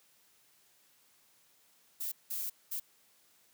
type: noise bursts at uneven times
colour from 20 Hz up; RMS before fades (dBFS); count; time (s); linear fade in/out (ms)
violet; -37; 3; 2-2.12 / 2.3-2.5 / 2.71-2.8; 10
effects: white hiss -67 dBFS RMS until 3.53 s + high-pass 100 Hz 12 dB/octave